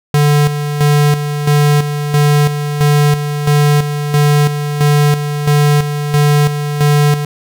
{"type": "tone with tremolo", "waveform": "square", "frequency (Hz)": 146.83, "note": "D3", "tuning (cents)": 0, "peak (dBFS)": -8, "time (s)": [0.14, 7.25], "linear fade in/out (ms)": 2, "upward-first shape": "square", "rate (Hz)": 1.5, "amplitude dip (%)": 60, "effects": []}